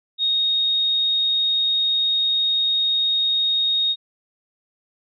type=tone; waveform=sine; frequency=3729 Hz; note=A#7; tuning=in tune; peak=-17 dBFS; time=0.18-3.96 s; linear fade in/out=50 ms; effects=none